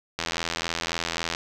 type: click train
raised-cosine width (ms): 0.2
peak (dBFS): -9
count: 98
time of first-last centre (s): 0.19-1.349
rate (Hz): 83.7
effects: none